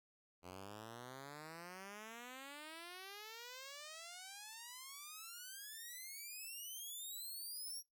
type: exponential sweep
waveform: 5% pulse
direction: up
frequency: 87.31 to 5710 Hz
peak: -39 dBFS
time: 0.42-7.83 s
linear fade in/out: 50 ms
effects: noise-tail reverb RT60 0.2 s tail -26 dB re dry